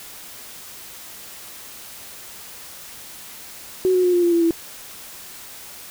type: tone with pitch steps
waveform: sine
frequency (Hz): 371.7 / 364.9 / 358.2 / 351.6 / 345.2 / 338.9 / 332.7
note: F#4 / F#4 / F4 / F4 / F4 / E4 / E4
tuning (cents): +8 / -24 / +44 / +12 / -20 / +48 / +16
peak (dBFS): -14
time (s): 3.85-4.508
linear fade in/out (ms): 0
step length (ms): 94
effects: white hiss -39 dBFS RMS until 5.9 s